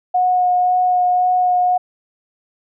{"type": "tone with vibrato", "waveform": "sine", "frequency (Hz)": 726, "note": "F#5", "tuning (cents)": -33, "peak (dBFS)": -12, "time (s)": [0.14, 1.78], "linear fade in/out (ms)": 10, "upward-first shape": "sine", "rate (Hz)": 1.9, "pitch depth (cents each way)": 11, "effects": []}